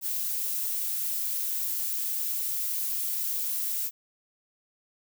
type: noise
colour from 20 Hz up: violet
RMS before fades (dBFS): -30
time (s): 0.01-3.91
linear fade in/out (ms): 50
effects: none